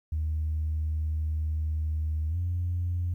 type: tone with pitch glide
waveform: sine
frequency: 77.7 to 87.72 Hz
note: D#2 to F2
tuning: -2 to +8 cents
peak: -25 dBFS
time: 0.12-3.14 s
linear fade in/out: 5 ms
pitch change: +210 cents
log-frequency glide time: 2.29-2.37 s
effects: tanh soft clip ceiling -22 dBFS + 11-bit